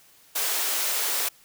white high-pass noise, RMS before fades -26 dBFS, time 0.35-1.29 s, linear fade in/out 10 ms, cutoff 380 Hz, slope 24 dB/octave, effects white hiss -56 dBFS RMS until 1.44 s

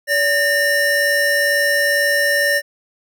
square tone pair together, 573 / 1821.1 Hz, D5 / A#6, -43 / -41 cents, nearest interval octave + minor sixth, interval 2002 cents, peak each -20 / -16 dBFS, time 0.07-2.62 s, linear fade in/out 50 ms, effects none

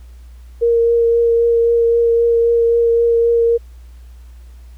sine tone with vibrato, 466.2 Hz, A#4, in tune, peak -10 dBFS, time 0.61-3.58 s, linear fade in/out 20 ms, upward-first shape triangle, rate 3.8 Hz, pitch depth 13 cents each way, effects added 60 Hz sine -35 dBFS peak until 4.77 s + pink hiss -55 dBFS RMS until 4.77 s

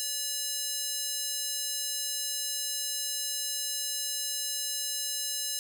square tone with high-pass filter, 576 Hz, D5, 34 cents flat, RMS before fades -33 dBFS, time 0-5.59 s, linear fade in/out 0 ms, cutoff 5400 Hz, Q 1.1, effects none

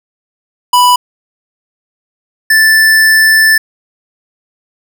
square tone pair in turn, 987.8 / 1760.1 Hz, B5 / A6, 0 / 0 cents, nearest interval minor seventh, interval 1000 cents, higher second, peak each -5 dBFS, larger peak neither, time 0.73-0.96 / 2.5-3.58 s, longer second, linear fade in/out 5 ms, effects none

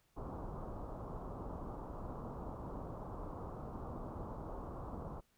pink low-pass noise, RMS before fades -45 dBFS, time 0.16-5.21 s, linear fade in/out 20 ms, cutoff 1200 Hz, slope 48 dB/octave, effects pink hiss -75 dBFS RMS until 5.37 s

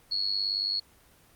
sine tone with amplitude modulation, 4351 Hz, C#8, 33 cents flat, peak -23 dBFS, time 0.11-0.8 s, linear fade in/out 10 ms, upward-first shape sine, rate 98.6 Hz, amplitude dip 75%, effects pink hiss -59 dBFS RMS until 1.35 s + Opus 24 kbps

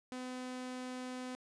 sawtooth tone, 253.4 Hz, B3, 45 cents sharp, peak -37 dBFS, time 0.12-1.35 s, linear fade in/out 0 ms, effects resampled to 22050 Hz

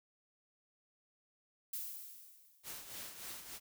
violet noise with exponential decay, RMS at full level -40 dBFS, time 1.73-2.93 s, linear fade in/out 5 ms, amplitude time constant 260 ms
white noise with tremolo, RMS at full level -45 dBFS, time 2.63-3.6 s, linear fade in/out 50 ms, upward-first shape triangle, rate 3.4 Hz, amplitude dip 65%
effects none

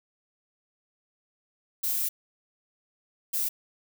violet noise bursts at uneven times, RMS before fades -28 dBFS, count 2, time 1.83-2.09 / 3.33-3.49 s, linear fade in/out 10 ms, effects none

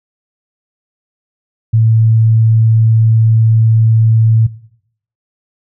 sine tone, 112 Hz, A2, 31 cents sharp, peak -6 dBFS, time 1.73-4.47 s, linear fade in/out 10 ms, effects noise-tail reverb RT60 0.7 s tail -19 dB re dry

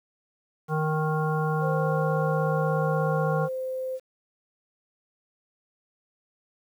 harmonic tone, 155.56 Hz, D#3, in tune, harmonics 1 / 3 / 5 / 7 / 9, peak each -25 / -30 / -32 / -33 / -35 dBFS, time 0.68-3.49 s, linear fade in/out 50 ms
sine tone with pitch glide, 523.3 to 518.5 Hz, C5 to C5, 0 to -16 cents, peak -28 dBFS, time 1.6-4 s, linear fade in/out 50 ms, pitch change -16 cents, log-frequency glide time 3.04-3.63 s
effects 9-bit

